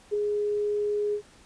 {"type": "tone with ADSR envelope", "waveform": "sine", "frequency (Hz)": 415.3, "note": "G#4", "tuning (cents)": 0, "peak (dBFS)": -21, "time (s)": [0.11, 1.22], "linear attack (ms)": 29, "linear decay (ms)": 6, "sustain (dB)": -3, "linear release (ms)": 82, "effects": ["pink hiss -55 dBFS RMS until 1.45 s", "resampled to 22050 Hz"]}